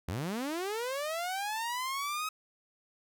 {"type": "linear sweep", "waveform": "sawtooth", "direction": "up", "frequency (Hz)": [73.42, 1278], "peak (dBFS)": -29, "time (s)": [0.08, 2.29], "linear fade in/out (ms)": 5, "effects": []}